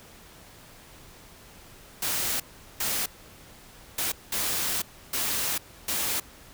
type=noise bursts at uneven times; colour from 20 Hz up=white; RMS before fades=-28 dBFS; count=6; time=2.02-2.4 / 2.8-3.06 / 3.98-4.12 / 4.32-4.82 / 5.13-5.58 / 5.88-6.2 s; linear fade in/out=5 ms; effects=pink hiss -50 dBFS RMS until 6.53 s